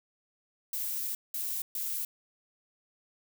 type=noise bursts at uneven times; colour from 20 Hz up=violet; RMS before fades=-34 dBFS; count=3; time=0.73-1.15 / 1.34-1.62 / 1.75-2.05 s; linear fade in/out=2 ms; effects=none